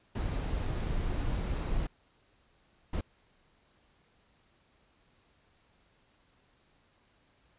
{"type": "noise bursts at uneven times", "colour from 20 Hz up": "brown", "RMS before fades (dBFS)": -32, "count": 2, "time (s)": [[0.15, 1.87], [2.93, 3.01]], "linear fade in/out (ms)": 5, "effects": ["pink hiss -68 dBFS RMS until 7.58 s", "resampled to 8000 Hz"]}